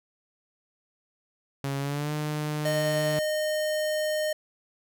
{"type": "tone with pitch glide", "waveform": "sawtooth", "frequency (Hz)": [138.4, 150.93], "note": ["C#3", "D3"], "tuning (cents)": [-2, 48], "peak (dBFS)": -24, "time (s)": [1.64, 3.19], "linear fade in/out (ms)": 0, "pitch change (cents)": 150, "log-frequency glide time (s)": [1.78, 2.13]}
{"type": "tone", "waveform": "square", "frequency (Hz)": 614, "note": "D#5", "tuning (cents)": -23, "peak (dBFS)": -26, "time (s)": [2.65, 4.33], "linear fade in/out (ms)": 5}
{"effects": []}